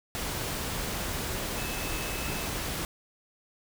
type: tone in noise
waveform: sine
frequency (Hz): 2598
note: E7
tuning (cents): -26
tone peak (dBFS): -41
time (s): 1.58-2.46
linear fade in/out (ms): 0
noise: pink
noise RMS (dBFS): -33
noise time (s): 0.15-2.85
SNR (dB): -11
effects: none